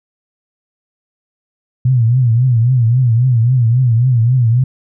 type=tone with vibrato; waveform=sine; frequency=121.2 Hz; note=B2; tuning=32 cents flat; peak=-8 dBFS; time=1.85-4.64 s; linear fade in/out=5 ms; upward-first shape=triangle; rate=3.7 Hz; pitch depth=160 cents each way; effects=none